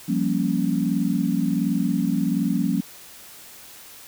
sine chord, G half-diminished seventh, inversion third, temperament equal, 174.61 / 196 / 233.1 / 277.2 Hz, F3 / G3 / Bb3 / Db4, 0 / 0 / 0 / 0 cents, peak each -25 dBFS, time 0.08-2.81 s, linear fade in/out 10 ms, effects white hiss -44 dBFS RMS until 4.07 s

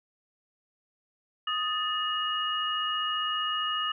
sine tone cluster, 1249 / 1763 / 2882 Hz, D#6 / A6 / F#7, +6 / +3 / -46 cents, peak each -30 / -37 / -30 dBFS, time 1.47-3.92 s, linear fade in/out 5 ms, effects none

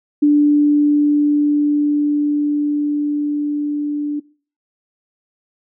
sine tone with level ramp, 293.7 Hz, D4, in tune, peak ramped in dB -8 to -18 dBFS, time 0.22-4.2 s, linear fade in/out 10 ms, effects noise-tail reverb RT60 0.4 s tail -21 dB re dry

